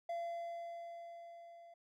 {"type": "tone with level ramp", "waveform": "triangle", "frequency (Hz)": 682, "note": "F5", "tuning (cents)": -41, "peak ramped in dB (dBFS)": [-35, -53], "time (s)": [0.09, 1.74], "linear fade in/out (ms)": 5, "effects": []}